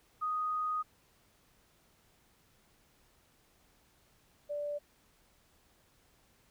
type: tone pair in turn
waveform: sine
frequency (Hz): 1244.5 / 585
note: D#6 / D5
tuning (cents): 0 / -7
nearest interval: octave + minor second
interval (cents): 1307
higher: first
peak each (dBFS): -31 / -34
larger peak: first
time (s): 0.21-0.83 / 4.49-4.79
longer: first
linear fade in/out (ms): 20
effects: pink hiss -68 dBFS RMS until 6.5 s